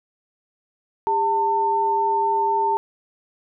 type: tone pair together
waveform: sine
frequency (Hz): 402.3 / 898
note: G4 / A5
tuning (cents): +45 / +35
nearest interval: octave + major second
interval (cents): 1390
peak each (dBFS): -25 / -18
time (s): 1.07-2.77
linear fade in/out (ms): 0
effects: none